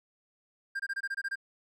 triangle tone bursts, 1596 Hz, G6, 31 cents sharp, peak -29 dBFS, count 9, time 0.75-1.357 s, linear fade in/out 10 ms, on 47 ms, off 23 ms, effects none

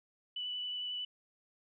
sine tone with vibrato, 2972 Hz, F#7, 7 cents sharp, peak -36 dBFS, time 0.36-1.05 s, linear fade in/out 5 ms, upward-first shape triangle, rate 11 Hz, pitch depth 13 cents each way, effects none

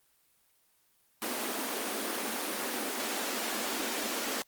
pink high-pass noise, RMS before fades -34 dBFS, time 1.22-4.42 s, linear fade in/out 0 ms, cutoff 210 Hz, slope 96 dB/octave, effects white hiss -69 dBFS RMS until 4.47 s + Opus 24 kbps

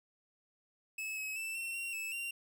45% pulse tone with pitch steps, 2594 / 2561 / 2652 / 2710 / 2746 / 2625 / 2763 Hz, E7 / D#7 / E7 / E7 / F7 / E7 / F7, -28 / +49 / +10 / +47 / -30 / -8 / -19 cents, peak -37 dBFS, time 0.98-2.31 s, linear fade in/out 5 ms, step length 190 ms, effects none

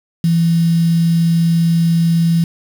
sine tone with quantisation, 167.2 Hz, E3, 25 cents sharp, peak -10 dBFS, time 0.24-2.44 s, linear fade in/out 2 ms, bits 5, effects none

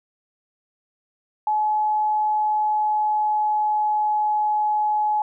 sine tone with pitch glide, 852 to 847.1 Hz, G#5 to G#5, +44 to +34 cents, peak -18 dBFS, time 1.47-5.22 s, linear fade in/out 2 ms, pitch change -10 cents, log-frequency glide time 2.23-4.4 s, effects none

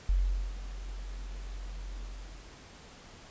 sine tone with ADSR envelope, 45.58 Hz, F#1, 25 cents flat, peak -22 dBFS, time 0.09-2.57 s, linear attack 3 ms, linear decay 440 ms, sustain -15 dB, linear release 550 ms, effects pink hiss -52 dBFS RMS until 3.3 s + resampled to 16000 Hz

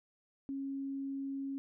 sine tone, 273.6 Hz, C#4, 23 cents flat, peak -36 dBFS, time 0.49-1.58 s, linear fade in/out 0 ms, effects none

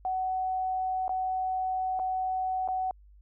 sine tone with dropouts, 749 Hz, F#5, 21 cents sharp, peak -27 dBFS, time 0.05-2.91 s, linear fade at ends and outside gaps 1 ms, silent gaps 1.08-1.093 / 1.992-1.997 / 2.677-2.686 s, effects added 50 Hz sine -52 dBFS peak until 3.21 s

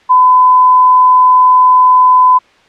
sine tone, 1009 Hz, B5, 37 cents sharp, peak -3 dBFS, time 0.09-2.39 s, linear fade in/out 20 ms, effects white hiss -46 dBFS RMS until 2.68 s + low-pass 3000 Hz 12 dB/octave

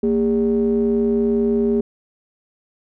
triangle ring-modulated tone, 87.31 Hz, F2, in tune, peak -10 dBFS, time 0.03-1.81 s, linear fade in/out 5 ms, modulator 318 Hz, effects none

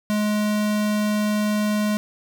square tone, 210.3 Hz, G#3, 22 cents sharp, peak -20 dBFS, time 0.1-1.97 s, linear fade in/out 0 ms, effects none

